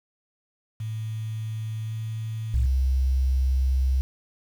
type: tone with pitch glide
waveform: sine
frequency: 110 to 111.02 Hz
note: A2 to A2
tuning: 0 to +16 cents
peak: -28 dBFS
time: 0.8-2.66 s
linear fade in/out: 5 ms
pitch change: +16 cents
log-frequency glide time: 1.86-1.93 s
type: tone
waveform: sine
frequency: 65.41 Hz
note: C2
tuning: in tune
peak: -19 dBFS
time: 2.54-4.01 s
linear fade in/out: 0 ms
effects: 8-bit